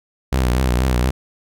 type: tone with vibrato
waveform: sawtooth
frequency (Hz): 62.9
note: B1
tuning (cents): +32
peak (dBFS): -11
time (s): 0.32-1.11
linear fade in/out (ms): 10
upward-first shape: triangle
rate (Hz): 4.2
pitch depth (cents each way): 98
effects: none